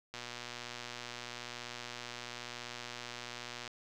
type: click train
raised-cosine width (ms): 0.2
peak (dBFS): -25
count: 429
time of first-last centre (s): 0.14-3.677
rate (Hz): 121
effects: none